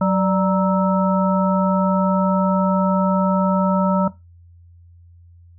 harmonic tone with a mistuned harmonic, 187.1 Hz, F#3, 20 cents sharp, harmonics 1 / 3 / 5 / 7, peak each -16 / -21 / -23 / -24 dBFS, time 0.01-4.08 s, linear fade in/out 5 ms, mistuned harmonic 3, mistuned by +81 cents, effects noise-tail reverb RT60 0.2 s tail -17 dB re dry + added 86 Hz sine -44 dBFS peak until 5.58 s

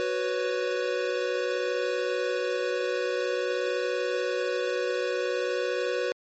square chord, F# suspended fourth, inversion none, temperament equal, 370 / 493.9 / 554.4 Hz, F#4 / B4 / C#5, 0 / 0 / 0 cents, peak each -32 / -29 / -33 dBFS, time 0-6.12 s, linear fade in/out 0 ms, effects low-pass 5000 Hz 12 dB/octave + MP3 32 kbps

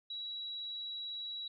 sine tone, 3894 Hz, B7, 25 cents flat, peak -39 dBFS, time 0.1-1.48 s, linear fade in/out 5 ms, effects none

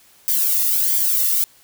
violet noise with flanger, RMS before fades -18 dBFS, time 0.28-1.44 s, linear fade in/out 0 ms, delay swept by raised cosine 0.74 to 1.29 ms, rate 1.5 Hz, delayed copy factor -0.7, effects white hiss -52 dBFS RMS until 1.63 s

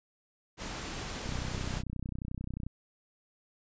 pink noise, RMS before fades -39 dBFS, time 0.57-1.83 s, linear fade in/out 50 ms
click train, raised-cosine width 5 ms, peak -25 dBFS, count 45, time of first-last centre 1.26-2.666 s, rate 31.3 Hz
effects resampled to 16000 Hz

